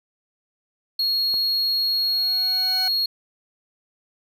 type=tone; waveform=triangle; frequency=4302 Hz; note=C8; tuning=47 cents sharp; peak=-18 dBFS; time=0.99-3.06 s; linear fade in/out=5 ms
type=click; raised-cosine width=1 ms; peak=-24 dBFS; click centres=1.341 s
type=tone with exponential growth; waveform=20% pulse; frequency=748 Hz; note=F#5; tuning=19 cents sharp; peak=-23 dBFS; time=1.59-2.88 s; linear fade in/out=2 ms; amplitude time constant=280 ms
effects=none